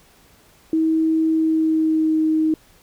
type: tone with pitch glide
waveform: sine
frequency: 320 to 314.5 Hz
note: D#4 to D#4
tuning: +49 to +19 cents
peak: -15 dBFS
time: 0.73-2.54 s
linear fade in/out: 2 ms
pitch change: -30 cents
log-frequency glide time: 1.31-2.19 s
effects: pink hiss -53 dBFS RMS until 2.82 s